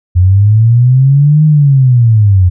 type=linear two-way sweep; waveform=sine; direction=up then down; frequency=87.31 to 155.56 to 87.31 Hz; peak=-3 dBFS; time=0.15-2.5 s; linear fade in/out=20 ms; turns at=1.45 s; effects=none